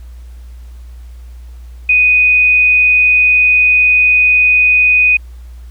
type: tone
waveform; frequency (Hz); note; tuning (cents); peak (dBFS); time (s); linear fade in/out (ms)
sine; 2489; D#7; 0; -6; 1.89-5.17; 5
effects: added 60 Hz sine -29 dBFS peak until 5.7 s + pink hiss -51 dBFS RMS until 5.7 s